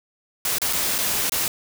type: noise with dropouts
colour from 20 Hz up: white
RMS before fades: -23 dBFS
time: 0.45-1.48 s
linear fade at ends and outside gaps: 1 ms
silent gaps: 0.584-0.617 / 0.728-0.732 / 0.981-0.986 / 1.296-1.32 s
effects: none